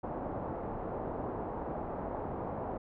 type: low-pass noise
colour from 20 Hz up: white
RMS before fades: -38 dBFS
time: 0.03-2.78 s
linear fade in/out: 10 ms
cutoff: 870 Hz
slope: 24 dB/octave
effects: none